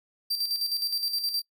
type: tone with tremolo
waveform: 45% pulse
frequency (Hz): 4700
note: D8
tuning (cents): +1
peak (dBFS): -24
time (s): 0.3-1.42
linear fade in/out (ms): 10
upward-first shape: square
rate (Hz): 9.6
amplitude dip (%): 55
effects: noise-tail reverb RT60 0.1 s tail -23 dB re dry